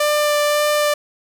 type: tone with vibrato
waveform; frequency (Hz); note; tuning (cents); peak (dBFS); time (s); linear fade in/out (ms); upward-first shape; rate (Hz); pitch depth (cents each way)
sawtooth; 593; D5; +17; -11; 0-0.94; 5; sine; 1.8; 9
effects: none